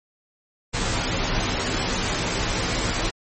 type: noise with comb filter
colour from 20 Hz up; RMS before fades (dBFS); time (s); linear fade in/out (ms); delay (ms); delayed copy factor
pink; -24; 0.73-3.11; 20; 14; -0.85
effects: MP3 32 kbps